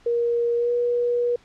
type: tone with pitch glide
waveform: sine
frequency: 472.4 to 482 Hz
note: A#4 to B4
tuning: +23 to -42 cents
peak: -19 dBFS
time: 0.06-1.36 s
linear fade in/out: 5 ms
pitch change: +35 cents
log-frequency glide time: 0.56-0.72 s
effects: pink hiss -55 dBFS RMS until 1.44 s + low-pass 5000 Hz 12 dB/octave